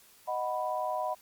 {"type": "chord", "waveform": "sine", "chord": "B major", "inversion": "first", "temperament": "equal", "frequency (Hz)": [622.3, 740, 987.8], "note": ["D#5", "F#5", "B5"], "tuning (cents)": [0, 0, 0], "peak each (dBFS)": -34, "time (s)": [0.27, 1.15], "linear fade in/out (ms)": 20, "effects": ["white hiss -59 dBFS RMS until 1.21 s", "Opus 48 kbps"]}